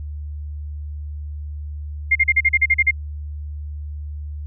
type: tone bursts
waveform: sine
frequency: 2116 Hz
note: C7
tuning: 19 cents sharp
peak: -11 dBFS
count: 10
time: 2.11-2.911 s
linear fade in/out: 10 ms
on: 45 ms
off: 39 ms
effects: added 74 Hz sine -27 dBFS peak until 4.46 s